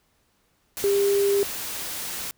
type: tone in noise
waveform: sine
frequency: 400.6 Hz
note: G4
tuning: 38 cents sharp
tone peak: -18 dBFS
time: 0.84-1.43 s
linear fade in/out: 0 ms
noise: white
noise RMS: -32 dBFS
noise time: 0.77-2.31 s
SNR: +11 dB
effects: pink hiss -67 dBFS RMS until 2.37 s